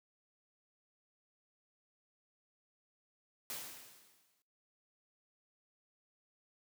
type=noise with exponential decay; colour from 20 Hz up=white; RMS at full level=-41 dBFS; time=3.5-4.42 s; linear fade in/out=0 ms; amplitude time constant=200 ms; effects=noise-tail reverb RT60 0.6 s tail -23 dB re dry + high-pass 100 Hz 12 dB/octave